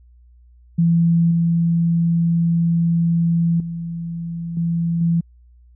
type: tone with level steps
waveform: sine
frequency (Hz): 168.1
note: E3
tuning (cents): +34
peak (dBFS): -12 / -14 / -24 / -17 / -14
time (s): 0.78-5.21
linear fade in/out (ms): 10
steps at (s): 1.31 / 3.6 / 4.57 / 5.01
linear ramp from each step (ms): 2
effects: added 60 Hz sine -46 dBFS peak until 5.75 s